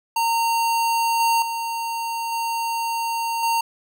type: tone with level steps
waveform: square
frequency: 920 Hz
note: A#5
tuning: 23 cents flat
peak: -19 / -17 / -25 / -23 / -19 dBFS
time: 0.16-3.61 s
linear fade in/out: 5 ms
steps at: 1.2 / 1.42 / 2.32 / 3.43 s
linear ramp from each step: 2 ms
effects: none